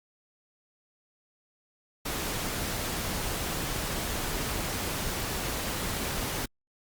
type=noise; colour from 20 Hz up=pink; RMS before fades=-32 dBFS; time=2.05-6.46 s; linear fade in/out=10 ms; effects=Opus 48 kbps